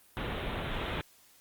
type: low-pass noise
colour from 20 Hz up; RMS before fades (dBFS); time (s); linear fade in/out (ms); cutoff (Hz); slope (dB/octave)
pink; -35; 0.17-1.01; 0; 3800; 96
effects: white hiss -61 dBFS RMS until 1.4 s + Opus 32 kbps